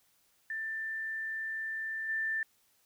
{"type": "tone with level steps", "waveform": "sine", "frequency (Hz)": 1778, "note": "A6", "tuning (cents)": 18, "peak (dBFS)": [-34, -30], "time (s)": [0.5, 2.43], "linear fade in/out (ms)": 2, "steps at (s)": 2.08, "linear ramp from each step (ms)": 20, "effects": ["white hiss -70 dBFS RMS until 2.85 s"]}